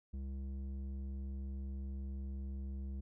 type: tone with low-pass filter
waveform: square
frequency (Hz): 67.2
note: C2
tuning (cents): +47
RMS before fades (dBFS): -42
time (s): 0.13-3.01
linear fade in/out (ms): 10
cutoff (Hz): 220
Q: 0.95
effects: none